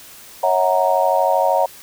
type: chord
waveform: sine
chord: F# dominant seventh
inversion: second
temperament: equal with one note detuned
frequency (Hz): 554.4 / 647.2 / 740 / 932.3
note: C#5 / E5 / F#5 / A#5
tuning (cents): 0 / -32 / 0 / 0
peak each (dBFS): -19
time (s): 0.43-1.66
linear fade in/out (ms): 5
effects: white hiss -41 dBFS RMS until 1.82 s